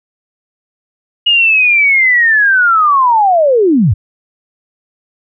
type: linear sweep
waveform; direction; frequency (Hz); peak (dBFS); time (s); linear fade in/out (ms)
sine; down; 2884 to 78.3; -6; 1.26-3.94; 10
effects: none